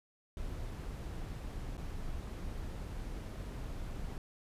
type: noise with dropouts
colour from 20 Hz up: brown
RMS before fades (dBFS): -41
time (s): 0.37-4.18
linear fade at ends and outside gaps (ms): 1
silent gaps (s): 1.77-1.778
effects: resampled to 32000 Hz